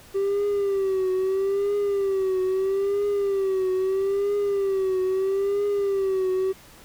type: tone with vibrato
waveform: triangle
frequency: 390 Hz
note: G4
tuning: 9 cents flat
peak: -18 dBFS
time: 0.14-6.53 s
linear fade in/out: 20 ms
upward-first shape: triangle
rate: 0.77 Hz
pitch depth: 87 cents each way
effects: tanh soft clip ceiling -15 dBFS + pink hiss -49 dBFS RMS until 6.84 s